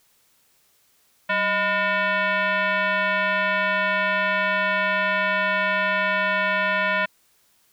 sine tone with frequency modulation, 189.6 Hz, F#3, 43 cents sharp, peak -19 dBFS, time 1.29-7.06 s, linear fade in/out 10 ms, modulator 813 Hz, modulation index 2.8, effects white hiss -62 dBFS RMS until 7.72 s

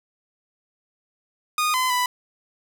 sawtooth tone with pitch steps, 1231 / 1021 / 992 Hz, D#6 / C6 / B5, -19 / -43 / +7 cents, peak -16 dBFS, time 1.58-2.06 s, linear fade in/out 2 ms, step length 160 ms, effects none

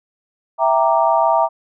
sine chord, E half-diminished seventh, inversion none, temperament equal, 659.3 / 784 / 932.3 / 1174.7 Hz, E5 / G5 / Bb5 / D6, 0 / 0 / 0 / 0 cents, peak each -16 / -19 / -16 / -22 dBFS, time 0.58-1.49 s, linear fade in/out 50 ms, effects none

